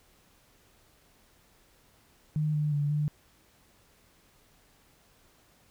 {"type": "tone with pitch steps", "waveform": "sine", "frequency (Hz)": [152.6, 149.9, 145.3, 149.2], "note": ["D#3", "D3", "D3", "D3"], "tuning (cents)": [-33, 36, -18, 28], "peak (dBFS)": -25, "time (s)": [2.36, 3.08], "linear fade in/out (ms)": 0, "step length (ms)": 180, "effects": ["pink hiss -63 dBFS RMS until 5.7 s"]}